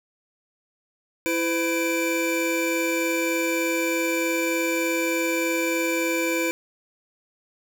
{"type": "tone cluster", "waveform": "square", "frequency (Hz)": [332.1, 508, 2348], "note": ["E4", "B4", "D7"], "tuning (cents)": [13, 49, -1], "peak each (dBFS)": [-26, -28, -28], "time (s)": [1.26, 6.51], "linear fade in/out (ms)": 0, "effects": []}